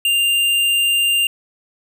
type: tone with tanh clipping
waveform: sine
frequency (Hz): 2794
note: F7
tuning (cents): 0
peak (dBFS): -15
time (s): 0.05-1.27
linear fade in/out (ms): 2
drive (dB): 16
effects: none